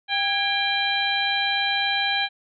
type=harmonic tone with a mistuned harmonic; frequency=793 Hz; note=G5; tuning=20 cents sharp; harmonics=1 / 2 / 3 / 4 / 5; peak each=-27 / -27 / -27 / -27 / -27 dBFS; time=0.08-2.29 s; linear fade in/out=50 ms; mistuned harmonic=2; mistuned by=+66 cents; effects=none